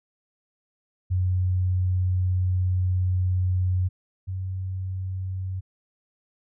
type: tone pair in turn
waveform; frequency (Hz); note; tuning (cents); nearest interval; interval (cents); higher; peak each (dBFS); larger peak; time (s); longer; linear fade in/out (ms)
sine; 91.7 / 93.74; F#2 / F#2; -15 / +23; unison; 38; second; -20 / -27; first; 1.1-3.89 / 4.27-5.61; first; 20
effects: none